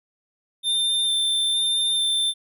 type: tone with vibrato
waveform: square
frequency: 3580 Hz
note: A7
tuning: 29 cents sharp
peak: -20 dBFS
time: 0.63-2.34 s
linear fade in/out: 50 ms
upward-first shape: square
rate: 1.1 Hz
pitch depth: 8 cents each way
effects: none